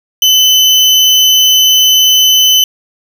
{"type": "tone", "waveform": "35% pulse", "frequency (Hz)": 3027, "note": "F#7", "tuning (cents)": 39, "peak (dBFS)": -3, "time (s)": [0.22, 2.64], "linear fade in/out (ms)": 2, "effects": []}